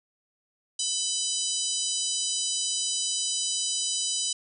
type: harmonic tone with a mistuned harmonic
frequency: 987.8 Hz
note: B5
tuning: in tune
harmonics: 3 / 4 / 5 / 6 / 7 / 8 / 9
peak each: -34 / -34 / -34 / -34 / -34 / -34 / -34 dBFS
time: 0.79-4.33 s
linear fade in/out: 5 ms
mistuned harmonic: 3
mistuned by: +31 cents
effects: none